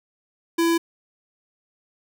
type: tone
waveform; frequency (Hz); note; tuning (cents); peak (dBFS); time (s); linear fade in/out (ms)
square; 334.3; E4; +24; -18; 0.58-0.78; 10
effects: none